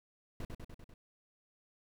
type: noise with echo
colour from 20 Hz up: brown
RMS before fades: -40 dBFS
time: 0.4-0.45 s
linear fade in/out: 2 ms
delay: 98 ms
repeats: 5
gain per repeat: -3 dB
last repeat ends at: 0.94 s
effects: none